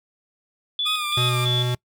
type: tone with tremolo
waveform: sine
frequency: 3449 Hz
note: A7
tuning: 35 cents flat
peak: -21 dBFS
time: 0.79-1.74 s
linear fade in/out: 2 ms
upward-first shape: square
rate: 3 Hz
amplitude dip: 70%
type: tone with vibrato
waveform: 20% pulse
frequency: 1221 Hz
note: D#6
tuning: 33 cents flat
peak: -20 dBFS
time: 0.85-1.46 s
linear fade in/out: 20 ms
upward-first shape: sine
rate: 3.2 Hz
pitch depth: 48 cents each way
type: tone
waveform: square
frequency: 123.47 Hz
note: B2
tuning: in tune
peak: -22 dBFS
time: 1.17-1.75 s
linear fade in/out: 5 ms
effects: noise-tail reverb RT60 0.1 s tail -24 dB re dry

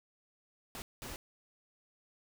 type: noise bursts at uneven times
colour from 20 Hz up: pink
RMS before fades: -44 dBFS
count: 2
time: 0.75-0.82 / 1.02-1.16 s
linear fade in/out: 0 ms
effects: none

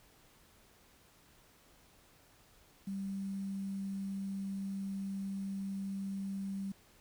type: tone with quantisation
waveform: sine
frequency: 195.4 Hz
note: G3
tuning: 5 cents flat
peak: -36 dBFS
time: 2.87-6.72 s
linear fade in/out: 5 ms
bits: 10
effects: pink hiss -64 dBFS RMS until 7 s

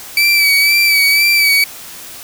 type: tone with vibrato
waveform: 30% pulse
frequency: 2303 Hz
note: D7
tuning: 34 cents flat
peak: -6 dBFS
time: 0.17-1.64 s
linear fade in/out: 2 ms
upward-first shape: sine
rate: 2 Hz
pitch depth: 39 cents each way
effects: white hiss -32 dBFS RMS until 2.23 s

